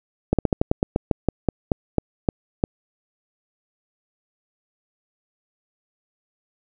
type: slowing click train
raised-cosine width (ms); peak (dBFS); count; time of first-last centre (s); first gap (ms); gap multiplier
2; -4; 15; 0.33-2.639; 57; 1.15
effects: none